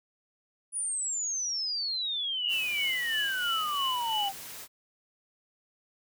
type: exponential sweep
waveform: sine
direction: down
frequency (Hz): 9860 to 764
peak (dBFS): -29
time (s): 0.72-4.33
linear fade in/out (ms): 50
type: tone with tremolo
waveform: sine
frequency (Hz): 2960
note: F#7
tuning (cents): 0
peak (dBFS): -28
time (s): 2.44-4.29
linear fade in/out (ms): 5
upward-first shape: sine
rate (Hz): 3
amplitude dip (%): 70
type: noise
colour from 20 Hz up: white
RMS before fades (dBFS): -43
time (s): 2.48-4.68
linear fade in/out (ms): 50
effects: none